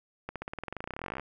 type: accelerating click train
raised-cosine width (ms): 0.5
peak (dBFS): -21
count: 28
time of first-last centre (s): 0.29-1.197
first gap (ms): 67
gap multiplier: 0.94
effects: none

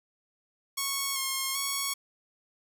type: tone with pitch steps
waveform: 5% pulse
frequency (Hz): 1104 / 1073 / 1109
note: C#6 / C6 / C#6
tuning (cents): -7 / +43 / 0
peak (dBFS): -17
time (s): 0.77-1.94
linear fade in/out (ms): 10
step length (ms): 390
effects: none

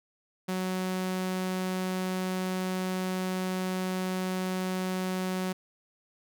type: tone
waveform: sawtooth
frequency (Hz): 185.5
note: F#3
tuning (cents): +5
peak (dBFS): -25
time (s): 0.48-5.53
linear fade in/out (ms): 10
effects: none

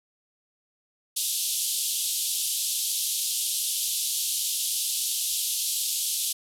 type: band-pass noise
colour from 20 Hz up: white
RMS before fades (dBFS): -28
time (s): 1.16-6.33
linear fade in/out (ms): 10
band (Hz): 3000 to 13000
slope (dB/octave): 48
effects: none

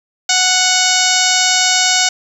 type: harmonic tone with a mistuned harmonic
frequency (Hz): 739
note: F#5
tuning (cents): -2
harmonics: 1 / 2 / 3 / 4 / 5 / 6 / 7 / 8 / 9 / 10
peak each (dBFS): -20 / -20 / -20 / -20 / -20 / -20 / -20 / -20 / -20 / -20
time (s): 0.29-2.09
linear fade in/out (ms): 5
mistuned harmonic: 8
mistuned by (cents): -23
effects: 7-bit

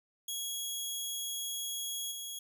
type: tone with level steps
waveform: 15% pulse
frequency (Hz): 3322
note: G#7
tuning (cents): 0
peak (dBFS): -28 / -32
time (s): 0.28-2.39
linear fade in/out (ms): 5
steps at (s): 2.11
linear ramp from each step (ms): 10
effects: none

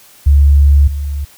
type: tone pair in turn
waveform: sine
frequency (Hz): 71.1 / 71.41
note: C#2 / D2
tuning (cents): +45 / -48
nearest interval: unison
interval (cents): 7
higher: second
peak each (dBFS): -4 / -16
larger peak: first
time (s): 0.26-0.88 / 0.88-1.25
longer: first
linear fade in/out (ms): 10
effects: white hiss -43 dBFS RMS until 1.37 s

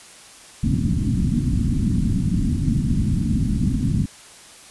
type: low-pass noise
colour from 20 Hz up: white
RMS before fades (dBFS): -20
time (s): 0.63-4.06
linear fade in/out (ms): 5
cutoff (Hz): 260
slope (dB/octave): 48
effects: white hiss -44 dBFS RMS until 4.7 s + resampled to 24000 Hz

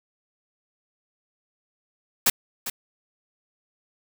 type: noise with echo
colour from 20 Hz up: white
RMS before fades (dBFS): -18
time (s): 2.26-2.3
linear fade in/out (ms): 5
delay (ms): 400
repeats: 1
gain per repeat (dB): -12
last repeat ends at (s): 2.7
effects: none

